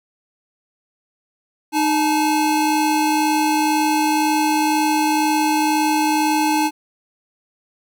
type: tone pair together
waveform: square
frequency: 307.4 / 860.2 Hz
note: D#4 / A5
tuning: -21 / -39 cents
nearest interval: octave + tritone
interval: 1782 cents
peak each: -19 dBFS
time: 1.72-6.71 s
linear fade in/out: 50 ms
effects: none